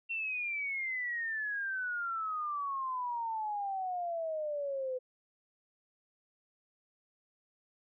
sine exponential sweep, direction down, 2730 to 503 Hz, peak -33 dBFS, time 0.09-4.99 s, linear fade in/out 20 ms, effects none

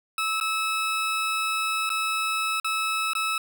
20% pulse tone with dropouts, 1300 Hz, E6, 24 cents flat, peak -19 dBFS, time 0.18-3.38 s, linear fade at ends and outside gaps 2 ms, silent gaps 0.401-0.41 / 1.893-1.901 / 2.6-2.645 / 3.134-3.151 s, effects none

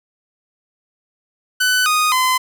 sawtooth tone with pitch steps, 1500 / 1239.7 / 1024.5 Hz, F#6 / D#6 / C6, +23 / -7 / -37 cents, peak -10 dBFS, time 1.6-2.38 s, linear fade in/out 10 ms, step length 260 ms, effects none

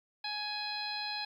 harmonic tone with a mistuned harmonic, 837 Hz, G#5, 13 cents sharp, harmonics 1 / 2 / 3 / 4 / 5 / 6, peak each -41 / -44 / -43 / -46 / -38 / -47 dBFS, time 0.24-1.25 s, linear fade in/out 5 ms, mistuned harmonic 5, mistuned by -34 cents, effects 11-bit

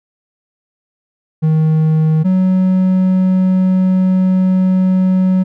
triangle tone pair in turn, 157.3 / 186.2 Hz, D#3 / F#3, +19 / +11 cents, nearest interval minor third, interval 292 cents, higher second, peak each -7 dBFS, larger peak neither, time 1.42-2.24 / 2.24-5.44 s, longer second, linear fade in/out 20 ms, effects none

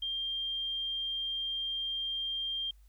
sine tone, 3190 Hz, G7, 30 cents sharp, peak -32 dBFS, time 0.02-2.71 s, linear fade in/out 5 ms, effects added 50 Hz sine -55 dBFS peak until 2.88 s + white hiss -73 dBFS RMS until 2.88 s

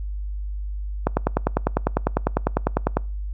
click train, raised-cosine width 1 ms, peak -4 dBFS, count 20, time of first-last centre 1.07-2.97 s, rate 10 Hz, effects noise-tail reverb RT60 0.4 s tail -26 dB re dry + added 50 Hz sine -26 dBFS peak until 3.33 s

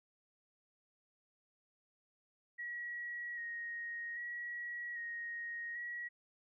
sine tone with vibrato, 1895 Hz, A#6, 28 cents sharp, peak -40 dBFS, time 2.58-6.09 s, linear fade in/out 20 ms, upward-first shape square, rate 0.63 Hz, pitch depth 20 cents each way, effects none

